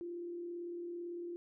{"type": "tone with frequency modulation", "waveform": "sine", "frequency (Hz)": 346.3, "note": "F4", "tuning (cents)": -15, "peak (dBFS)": -40, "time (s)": [0.01, 1.36], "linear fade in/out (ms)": 0, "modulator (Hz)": 37.9, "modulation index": 0.26, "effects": []}